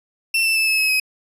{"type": "tone with pitch steps", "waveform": "35% pulse", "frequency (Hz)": [2689, 2658, 2628, 2597, 2568, 2538], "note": ["E7", "E7", "E7", "E7", "E7", "D#7"], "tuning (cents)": [34, 14, -6, -26, -46, 34], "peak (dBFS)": -14, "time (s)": [0.34, 1], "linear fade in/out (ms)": 5, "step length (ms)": 110, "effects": ["resampled to 32000 Hz"]}